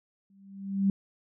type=tone with exponential growth; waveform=sine; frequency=196 Hz; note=G3; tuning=in tune; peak=-19 dBFS; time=0.3-0.9 s; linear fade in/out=2 ms; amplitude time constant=130 ms; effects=none